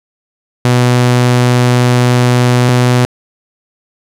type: tone pair in turn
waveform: sawtooth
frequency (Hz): 123.47 / 123.92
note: B2 / B2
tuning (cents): 0 / +6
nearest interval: unison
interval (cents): 6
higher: second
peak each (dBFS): -3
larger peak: neither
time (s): 0.65-2.69 / 2.69-3.05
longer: first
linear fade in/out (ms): 0
effects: low-pass 10000 Hz 12 dB/octave + 7-bit